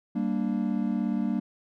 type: chord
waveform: triangle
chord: G minor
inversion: none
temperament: equal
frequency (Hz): 196 / 233.1 / 293.7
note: G3 / Bb3 / D4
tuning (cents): 0 / 0 / 0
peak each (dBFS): -27 / -26 / -30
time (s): 0.15-1.4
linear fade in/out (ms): 10
effects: none